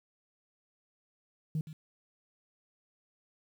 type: tone with echo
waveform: sine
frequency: 155.9 Hz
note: D#3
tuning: 4 cents sharp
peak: -28 dBFS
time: 1.55-1.61 s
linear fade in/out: 2 ms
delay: 120 ms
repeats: 1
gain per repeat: -14 dB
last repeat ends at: 1.73 s
effects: tanh soft clip ceiling -26 dBFS + 10-bit